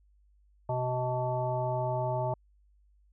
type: harmonic tone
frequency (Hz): 126.1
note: B2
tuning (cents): +36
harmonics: 1 / 3 / 5 / 7 / 9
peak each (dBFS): -32 / -39 / -32 / -34 / -46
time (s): 0.69-2.34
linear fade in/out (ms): 5
effects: added 50 Hz sine -61 dBFS peak until 3.12 s